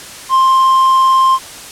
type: tone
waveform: triangle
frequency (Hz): 1053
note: C6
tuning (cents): +11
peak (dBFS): -5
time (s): 0.29-1.39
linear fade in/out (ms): 50
effects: white hiss -31 dBFS RMS until 1.71 s + low-pass 10000 Hz 12 dB/octave